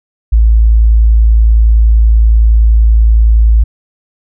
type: tone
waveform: sine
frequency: 55.3 Hz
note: A1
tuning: 9 cents sharp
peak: -3 dBFS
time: 0.32-3.64 s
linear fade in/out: 10 ms
effects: none